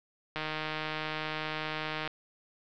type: click train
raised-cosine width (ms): 0.3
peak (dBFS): -18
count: 267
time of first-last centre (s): 0.36-2.076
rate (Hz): 155
effects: low-pass 5000 Hz 12 dB/octave